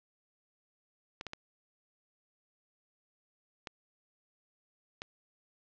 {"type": "clicks", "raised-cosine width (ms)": 0.2, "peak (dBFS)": -22, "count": 5, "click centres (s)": [1.211, 1.267, 1.334, 3.672, 5.019], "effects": ["low-pass 5000 Hz 12 dB/octave"]}